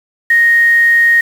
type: tone with quantisation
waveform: sine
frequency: 1864.7 Hz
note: A#6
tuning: in tune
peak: -6 dBFS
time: 0.3-1.21 s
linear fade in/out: 5 ms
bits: 5
effects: none